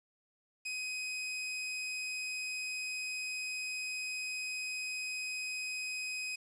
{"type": "tone", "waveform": "sawtooth", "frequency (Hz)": 2515, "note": "D#7", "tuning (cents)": 18, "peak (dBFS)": -33, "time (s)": [0.65, 6.36], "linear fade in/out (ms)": 10, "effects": ["resampled to 22050 Hz", "10-bit"]}